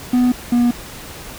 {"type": "tone pair in turn", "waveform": "triangle", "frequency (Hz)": [248.1, 240.8], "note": ["B3", "B3"], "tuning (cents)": [8, -44], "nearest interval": "minor second", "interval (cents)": 52, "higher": "first", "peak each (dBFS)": -9, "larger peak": "neither", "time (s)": [[0.13, 0.32], [0.52, 0.71]], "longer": "neither", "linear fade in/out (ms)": 5, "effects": ["pink hiss -34 dBFS RMS until 1.38 s"]}